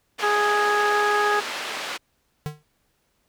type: band-pass noise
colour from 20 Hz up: white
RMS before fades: -31 dBFS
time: 0.18-1.98 s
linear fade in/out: 20 ms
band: 370 to 3200 Hz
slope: 12 dB/octave
type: harmonic tone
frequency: 415.3 Hz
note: G#4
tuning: in tune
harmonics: 1 / 2 / 3 / 4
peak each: -24 / -24 / -24 / -24 dBFS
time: 0.22-1.41 s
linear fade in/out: 20 ms
type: tone with exponential decay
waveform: square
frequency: 150.4 Hz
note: D3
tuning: 42 cents sharp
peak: -24 dBFS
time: 2.46-2.63 s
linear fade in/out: 0 ms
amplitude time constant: 35 ms
effects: pink hiss -69 dBFS RMS until 3.28 s